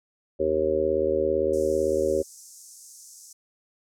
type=harmonic tone; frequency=77.78 Hz; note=D#2; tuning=in tune; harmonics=1 / 3 / 4 / 5 / 6 / 7; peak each=-37 / -37 / -32 / -25 / -28 / -25 dBFS; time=0.39-2.23 s; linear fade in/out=20 ms
type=high-pass noise; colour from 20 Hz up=pink; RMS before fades=-43 dBFS; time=1.53-3.33 s; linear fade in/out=5 ms; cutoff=5700 Hz; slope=48 dB/octave
effects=low-pass 9000 Hz 12 dB/octave